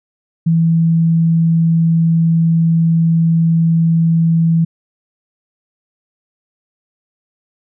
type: tone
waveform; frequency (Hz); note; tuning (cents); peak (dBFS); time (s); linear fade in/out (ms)
sine; 164.81; E3; 0; -9; 0.46-4.65; 10
effects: none